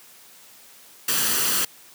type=noise with comb filter; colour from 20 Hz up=white; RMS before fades=-22 dBFS; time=1.08-1.65 s; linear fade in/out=5 ms; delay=0.67 ms; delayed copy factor=+0.5; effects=white hiss -49 dBFS RMS until 1.94 s + high-pass 150 Hz 12 dB/octave